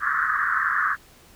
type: band-pass noise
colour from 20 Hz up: white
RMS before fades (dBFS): -23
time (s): 0-0.97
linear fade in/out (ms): 50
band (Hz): 1100 to 1800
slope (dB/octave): 96
effects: pink hiss -52 dBFS RMS until 1.35 s